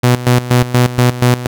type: tone with tremolo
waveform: sawtooth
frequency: 123.47 Hz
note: B2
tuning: in tune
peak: -3 dBFS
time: 0.03-1.47 s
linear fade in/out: 10 ms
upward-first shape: square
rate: 4.2 Hz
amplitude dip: 80%
effects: none